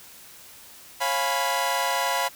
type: chord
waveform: sawtooth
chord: C# dominant seventh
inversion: none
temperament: equal with one note detuned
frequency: 546.1 / 698.5 / 830.6 / 987.8 Hz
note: C#5 / E#5 / G#5 / B5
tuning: -26 / 0 / 0 / 0 cents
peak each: -27 / -25 / -27 / -22 dBFS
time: 1-2.29 s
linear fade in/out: 20 ms
effects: white hiss -47 dBFS RMS until 2.35 s